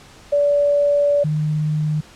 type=tone pair in turn; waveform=sine; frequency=577 / 152.83 Hz; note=D5 / D#3; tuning=-31 / -31 cents; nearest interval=octave + major seventh; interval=2300 cents; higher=first; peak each=-13 / -17 dBFS; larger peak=first; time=0.32-1.24 / 1.24-2.01 s; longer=first; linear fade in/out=10 ms; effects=pink hiss -45 dBFS RMS until 2.15 s + low-pass 8000 Hz 12 dB/octave